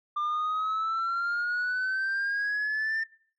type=exponential sweep; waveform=sine; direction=up; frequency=1190 to 1800 Hz; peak=-24 dBFS; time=0.16-3.04 s; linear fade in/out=10 ms; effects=noise-tail reverb RT60 0.5 s tail -24 dB re dry + tanh soft clip ceiling -25 dBFS